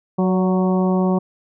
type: harmonic tone with a mistuned harmonic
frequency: 185 Hz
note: F#3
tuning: in tune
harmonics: 1 / 2 / 3 / 4 / 5 / 6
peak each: -16 / -22 / -26 / -28 / -30 / -32 dBFS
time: 0.18-1.19 s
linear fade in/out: 10 ms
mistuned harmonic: 3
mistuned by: +30 cents
effects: none